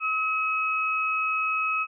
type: tone pair together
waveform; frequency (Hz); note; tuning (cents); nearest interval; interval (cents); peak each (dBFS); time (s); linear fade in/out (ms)
sine; 1280.2 / 2557; D#6 / D#7; +49 / +47; octave; 1198; -26; 0-1.87; 50
effects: none